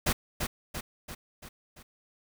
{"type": "noise with echo", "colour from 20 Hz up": "pink", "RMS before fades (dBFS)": -26, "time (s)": [0.06, 0.13], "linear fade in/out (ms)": 10, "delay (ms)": 340, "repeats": 5, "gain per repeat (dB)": -5, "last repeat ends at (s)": 1.83, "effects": []}